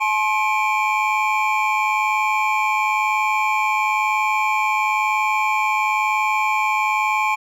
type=tone cluster; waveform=triangle; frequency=858 / 1064 / 2296 / 2397 Hz; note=A5 / C6 / D7 / D7; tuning=-44 / +29 / -40 / +35 cents; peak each=-19 / -20 / -24 / -22 dBFS; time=0-7.36 s; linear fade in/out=20 ms; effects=none